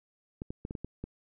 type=clicks; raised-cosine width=3 ms; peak=-24 dBFS; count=7; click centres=0.419 / 0.505 / 0.651 / 0.709 / 0.752 / 0.846 / 1.04 s; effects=none